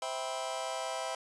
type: chord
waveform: sawtooth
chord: C major seventh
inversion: none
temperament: just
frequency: 523.3 / 654.1 / 784.9 / 981.1 Hz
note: C5 / E5 / G5 / B5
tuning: 0 / -14 / +2 / -12 cents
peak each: -37 / -34 / -36 / -37 dBFS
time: 0.02-1.15 s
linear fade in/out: 2 ms
effects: resampled to 22050 Hz